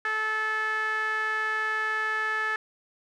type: tone with band-pass filter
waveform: sawtooth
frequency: 434.2 Hz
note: A4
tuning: 23 cents flat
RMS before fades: -28 dBFS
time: 0.05-2.56 s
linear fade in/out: 2 ms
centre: 1600 Hz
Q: 8.6
effects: none